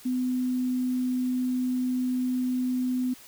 sine tone with quantisation, 252.5 Hz, B3, 39 cents sharp, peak -24 dBFS, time 0.05-3.14 s, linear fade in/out 10 ms, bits 9, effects white hiss -50 dBFS RMS until 3.27 s

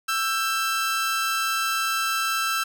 sawtooth tone pair together, 1328.8 / 1583 Hz, E6 / G6, +13 / +17 cents, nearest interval minor third, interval 304 cents, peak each -20 / -25 dBFS, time 0.08-2.64 s, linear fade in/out 10 ms, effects none

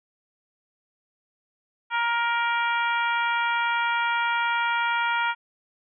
harmonic tone, 469.7 Hz, A#4, 13 cents sharp, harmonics 2 / 3 / 4 / 5 / 6 / 7, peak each -25 / -26 / -32 / -31 / -38 / -37 dBFS, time 1.9-5.35 s, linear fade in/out 50 ms, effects none

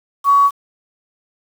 sine tone with quantisation, 1125 Hz, C#6, 25 cents sharp, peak -8 dBFS, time 0.24-0.51 s, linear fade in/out 50 ms, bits 6, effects none

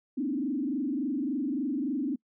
sine tone with frequency modulation, 277.2 Hz, C#4, in tune, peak -27 dBFS, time 0.17-2.16 s, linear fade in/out 10 ms, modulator 23.5 Hz, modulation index 1.6, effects noise-tail reverb RT60 0.1 s tail -25 dB re dry

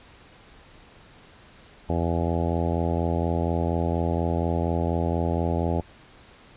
harmonic tone, 84.2 Hz, E2, 37 cents sharp, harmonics 1 / 2 / 3 / 4 / 5 / 6 / 7 / 8 / 9 / 10, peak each -26 / -29 / -31 / -32 / -33 / -34 / -34 / -35 / -36 / -36 dBFS, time 1.89-5.81 s, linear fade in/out 5 ms, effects pink hiss -51 dBFS RMS until 6.56 s + resampled to 8000 Hz

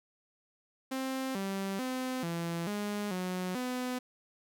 sawtooth tone with pitch steps, 263.6 / 194.7 / 256.8 / 168.8 / 206.5 / 182.9 / 251.3 Hz, C4 / G3 / C4 / E3 / G#3 / F#3 / B3, +13 / -12 / -32 / +41 / -10 / -20 / +30 cents, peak -29 dBFS, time 0.91-3.99 s, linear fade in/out 10 ms, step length 440 ms, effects none

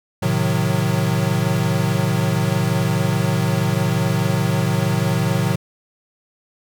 square chord, A diminished seventh, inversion none, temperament equal with one note detuned, 110 / 130.81 / 155.56 / 182.03 Hz, A2 / C3 / Eb3 / Gb3, 0 / 0 / 0 / -28 cents, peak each -23 dBFS, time 0.22-5.56 s, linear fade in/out 10 ms, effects none

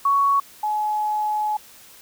sine tone pair in turn, 1116 / 848.1 Hz, C#6 / G#5, +11 / +36 cents, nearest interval perfect fourth, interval 475 cents, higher first, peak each -15 / -20 dBFS, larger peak first, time 0.05-0.4 / 0.63-1.57 s, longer second, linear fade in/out 5 ms, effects white hiss -47 dBFS RMS until 2.01 s

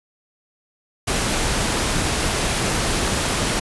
pink noise, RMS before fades -21 dBFS, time 1.07-3.6 s, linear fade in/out 10 ms, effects resampled to 24000 Hz

